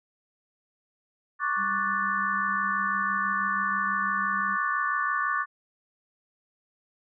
sine chord, D major seventh, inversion third, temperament equal, 1108.7 / 1174.7 / 1480 / 1760 Hz, C#6 / D6 / F#6 / A6, 0 / 0 / 0 / 0 cents, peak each -30 / -29 / -31 / -30 dBFS, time 1.39-5.46 s, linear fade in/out 50 ms
sine tone with tremolo, 196 Hz, G3, in tune, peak -37 dBFS, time 1.56-4.58 s, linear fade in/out 50 ms, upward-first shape square, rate 6.5 Hz, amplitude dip 25%
effects none

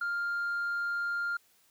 triangle tone with tanh clipping, 1400 Hz, F6, 4 cents sharp, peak -30 dBFS, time 0.01-1.37 s, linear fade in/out 5 ms, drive 6 dB, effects white hiss -66 dBFS RMS until 1.7 s

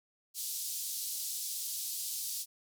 white band-pass noise, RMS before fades -38 dBFS, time 0.34-2.46 s, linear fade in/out 50 ms, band 4000 to 15000 Hz, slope 24 dB/octave, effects none

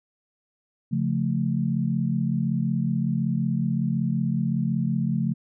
sine chord, Db augmented, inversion none, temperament equal, 138.59 / 174.61 / 220 Hz, Db3 / F3 / A3, 0 / 0 / 0 cents, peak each -26 dBFS, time 0.91-5.34 s, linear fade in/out 20 ms, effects none

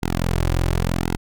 sawtooth tone with flanger, 43 Hz, F1, 26 cents flat, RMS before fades -21 dBFS, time 0.02-1.17 s, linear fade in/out 10 ms, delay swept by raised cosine 1.7 to 4.6 ms, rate 0.92 Hz, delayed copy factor -1, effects none

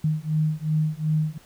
sine beating tone pair, 153.7 / 156.4 Hz, D#3 / D#3, -21 / +9 cents, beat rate 2.7 Hz, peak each -24 dBFS, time 0.04-1.38 s, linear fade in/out 5 ms, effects pink hiss -54 dBFS RMS until 1.45 s

